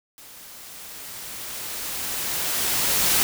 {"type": "noise with level ramp", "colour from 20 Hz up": "white", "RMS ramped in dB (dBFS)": [-45, -19], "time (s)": [0.18, 3.23], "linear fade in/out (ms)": 0, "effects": []}